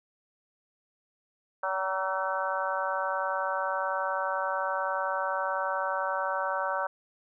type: harmonic tone with a mistuned harmonic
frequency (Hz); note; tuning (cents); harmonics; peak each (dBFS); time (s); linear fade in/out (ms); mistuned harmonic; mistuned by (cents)
190.3; F#3; +49; 3 / 4 / 5 / 6 / 7 / 8; -33 / -36 / -33 / -36 / -35 / -35; 1.63-6.87; 5; 5; -21
effects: none